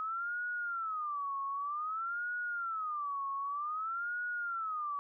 sine tone with vibrato, 1265 Hz, D#6, 28 cents sharp, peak -34 dBFS, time 0-4.99 s, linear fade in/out 0 ms, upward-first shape sine, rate 0.53 Hz, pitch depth 240 cents each way, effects none

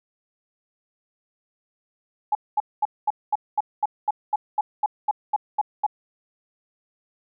sine tone bursts, 843 Hz, G#5, 26 cents sharp, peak -17 dBFS, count 15, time 2.32-5.865 s, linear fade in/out 5 ms, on 31 ms, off 220 ms, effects none

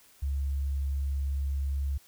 sine tone, 69.3 Hz, C#2, in tune, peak -27 dBFS, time 0.22-1.98 s, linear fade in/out 10 ms, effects white hiss -59 dBFS RMS until 2.07 s

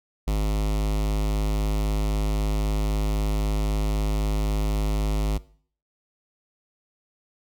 square tone with notch filter, 51.91 Hz, G#1, in tune, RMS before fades -23 dBFS, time 0.27-5.38 s, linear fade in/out 10 ms, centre 1600 Hz, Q 1.9, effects noise-tail reverb RT60 0.5 s tail -19 dB re dry

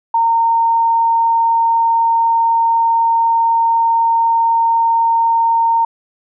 sine tone, 918 Hz, A#5, 27 cents flat, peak -10 dBFS, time 0.14-5.85 s, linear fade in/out 5 ms, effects none

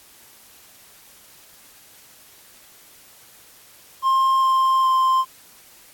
triangle tone with pitch steps, 1061 / 1053.7 / 1046.4 Hz, C6 / C6 / C6, +24 / +12 / 0 cents, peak -13 dBFS, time 4.02-5.25 s, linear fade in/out 50 ms, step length 410 ms, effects white hiss -49 dBFS RMS until 5.93 s + AAC 64 kbps

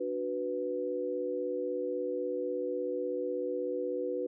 sine chord, B minor, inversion first, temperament equal, 293.7 / 370 / 493.9 Hz, D4 / F#4 / B4, 0 / 0 / 0 cents, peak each -39 / -36 / -33 dBFS, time 0-4.27 s, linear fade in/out 10 ms, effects none

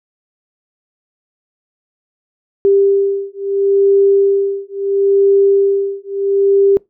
sine beating tone pair, 395.5 / 396.24 Hz, G4 / G4, +15 / +19 cents, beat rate 0.74 Hz, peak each -13 dBFS, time 2.65-6.77 s, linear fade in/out 0 ms, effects noise-tail reverb RT60 0.2 s tail -24 dB re dry

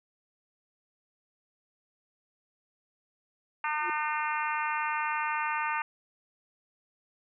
harmonic tone, 302.9 Hz, D#4, 46 cents flat, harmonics 3 / 4 / 5 / 6 / 7 / 8 / 9, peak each -32 / -34 / -36 / -38 / -39 / -40 / -41 dBFS, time 3.64-5.82 s, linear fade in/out 2 ms
triangle tone with exponential growth, 350.3 Hz, F4, 5 cents sharp, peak -32 dBFS, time 3.75-3.9 s, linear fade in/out 2 ms, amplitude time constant 31 ms
effects none

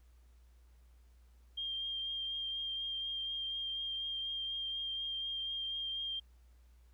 sine tone with vibrato, 3198 Hz, G7, 34 cents sharp, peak -36 dBFS, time 1.57-6.2 s, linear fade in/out 10 ms, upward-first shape triangle, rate 4.1 Hz, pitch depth 18 cents each way, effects added 60 Hz sine -59 dBFS peak until 6.93 s + pink hiss -75 dBFS RMS until 6.93 s

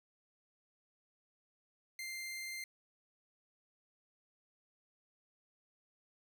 sawtooth tone, 2094 Hz, C7, 1 cent sharp, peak -38 dBFS, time 1.99-2.64 s, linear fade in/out 2 ms, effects none

